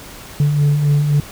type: beating tone pair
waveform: sine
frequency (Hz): 142.4 / 146.2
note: C#3 / D3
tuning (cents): +47 / -7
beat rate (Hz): 3.8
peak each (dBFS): -19 / -10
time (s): 0.4-1.2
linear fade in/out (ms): 2
effects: tanh soft clip ceiling -9 dBFS + pink hiss -36 dBFS RMS until 1.31 s